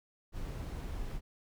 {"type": "noise", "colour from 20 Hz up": "brown", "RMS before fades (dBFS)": -39, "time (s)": [0.32, 1.21], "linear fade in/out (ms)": 50, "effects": []}